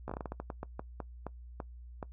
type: slowing click train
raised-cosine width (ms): 1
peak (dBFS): -24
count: 16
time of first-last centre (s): 0.08-2.028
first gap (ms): 15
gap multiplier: 1.27
effects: noise-tail reverb RT60 0.1 s tail -21 dB re dry + added 60 Hz sine -46 dBFS peak until 2.12 s